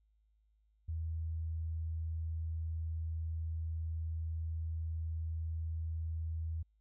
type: tone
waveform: sine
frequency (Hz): 80.9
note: E2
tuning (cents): -32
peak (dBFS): -35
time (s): 0.88-6.63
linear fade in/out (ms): 10
effects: added 53 Hz sine -69 dBFS peak until 6.8 s